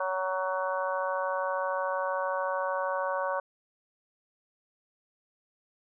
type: harmonic tone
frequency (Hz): 186.9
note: F#3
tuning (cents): +18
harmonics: 3 / 4 / 5 / 6 / 7 / 8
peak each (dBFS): -31 / -39 / -34 / -34 / -46 / -37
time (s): 0-3.4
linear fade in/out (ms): 5
effects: none